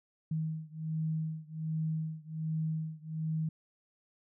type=beating tone pair; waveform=sine; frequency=157.8 / 159.1 Hz; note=D#3 / D#3; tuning=+25 / +39 cents; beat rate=1.3 Hz; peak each=-35 / -36 dBFS; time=0.31-3.49 s; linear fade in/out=5 ms; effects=none